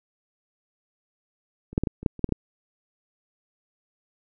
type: clicks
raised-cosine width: 3 ms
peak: -27 / -7 / -11 / -12 / -24 / -7 / -26 / -6 / -23 / -8 dBFS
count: 10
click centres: 1.73 / 1.779 / 1.836 / 1.872 / 2.03 / 2.062 / 2.193 / 2.243 / 2.291 / 2.323 s
effects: none